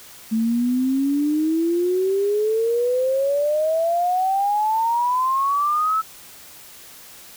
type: exponential sweep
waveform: sine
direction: up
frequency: 219.2 to 1318.5 Hz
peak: -17 dBFS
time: 0.31-6.02 s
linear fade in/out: 20 ms
effects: white hiss -43 dBFS RMS until 7.36 s